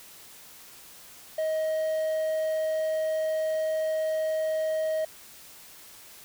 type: tone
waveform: triangle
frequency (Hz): 630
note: D#5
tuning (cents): +21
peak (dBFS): -23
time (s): 1.38-5.05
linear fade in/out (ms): 5
effects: white hiss -49 dBFS RMS until 6.24 s